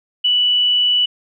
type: tone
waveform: sine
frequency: 2960 Hz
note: F#7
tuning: in tune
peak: -12 dBFS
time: 0.24-1.06 s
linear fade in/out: 10 ms
effects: none